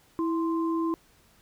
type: tone pair together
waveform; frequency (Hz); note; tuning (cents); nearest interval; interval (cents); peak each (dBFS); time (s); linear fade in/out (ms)
sine; 328.5 / 1043.9; E4 / C6; -6 / -4; octave + minor sixth; 2002; -25 / -33; 0.19-0.94; 0
effects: pink hiss -61 dBFS RMS until 1.41 s